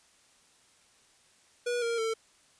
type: tone with pitch steps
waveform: square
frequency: 484.1 / 465.7 / 448 Hz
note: B4 / A#4 / A4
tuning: -35 / -2 / +31 cents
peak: -29 dBFS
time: 1.66-2.14 s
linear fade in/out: 10 ms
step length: 160 ms
effects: white hiss -63 dBFS RMS until 2.59 s + resampled to 22050 Hz